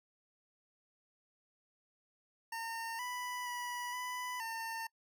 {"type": "tone with pitch steps", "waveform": "25% pulse", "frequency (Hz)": [912, 989, 977, 995, 905], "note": ["A#5", "B5", "B5", "B5", "A5"], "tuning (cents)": [-38, 2, -19, 13, 48], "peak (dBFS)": -35, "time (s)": [2.52, 4.87], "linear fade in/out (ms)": 5, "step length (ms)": 470, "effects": ["noise-tail reverb RT60 0.1 s tail -26 dB re dry"]}